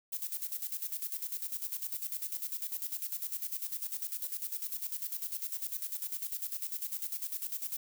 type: noise with tremolo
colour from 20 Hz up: violet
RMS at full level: -36 dBFS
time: 0.12-7.77 s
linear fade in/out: 10 ms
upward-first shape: square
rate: 10 Hz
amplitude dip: 70%
effects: none